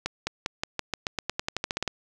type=accelerating click train; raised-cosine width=0.2 ms; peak=-10 dBFS; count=17; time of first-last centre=0.06-1.877 s; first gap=210 ms; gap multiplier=0.91; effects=none